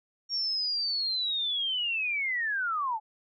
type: linear sweep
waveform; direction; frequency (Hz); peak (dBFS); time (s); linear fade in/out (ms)
sine; down; 5588 to 830.6; -27; 0.29-3; 50
effects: none